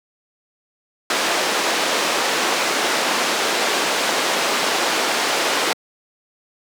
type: band-pass noise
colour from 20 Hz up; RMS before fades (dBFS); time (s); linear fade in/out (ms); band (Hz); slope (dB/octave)
pink; -20; 1.1-5.73; 2; 380 to 6500; 12
effects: high-pass 200 Hz 12 dB/octave